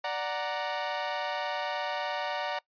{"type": "chord", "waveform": "sawtooth", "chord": "D augmented", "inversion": "none", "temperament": "equal", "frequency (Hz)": [587.3, 740, 932.3], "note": ["D5", "F#5", "A#5"], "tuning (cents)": [0, 0, 0], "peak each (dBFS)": -31, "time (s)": [0.04, 2.59], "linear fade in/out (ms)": 5, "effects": ["noise-tail reverb RT60 0.1 s tail -22 dB re dry", "resampled to 11025 Hz"]}